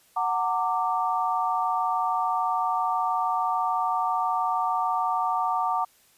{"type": "chord", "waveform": "sine", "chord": "Gb augmented", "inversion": "none", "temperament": "equal with one note detuned", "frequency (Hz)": [740, 913.1, 1174.7], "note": ["Gb5", "Bb5", "D6"], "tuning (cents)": [0, -36, 0], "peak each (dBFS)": -27, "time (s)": [0.16, 5.85], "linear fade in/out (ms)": 10, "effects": ["white hiss -60 dBFS RMS until 6.17 s", "resampled to 32000 Hz"]}